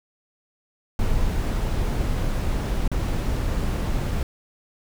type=noise with dropouts; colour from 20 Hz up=brown; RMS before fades=-23 dBFS; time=0.99-4.23 s; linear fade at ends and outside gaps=1 ms; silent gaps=2.878-2.916 s; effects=none